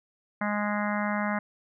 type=harmonic tone; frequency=207.7 Hz; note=G#3; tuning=in tune; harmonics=1 / 3 / 4 / 5 / 6 / 7 / 8 / 9 / 10; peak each=-29 / -34 / -35 / -36 / -37 / -37 / -38 / -39 / -39 dBFS; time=0.41-1.39 s; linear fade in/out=5 ms; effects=none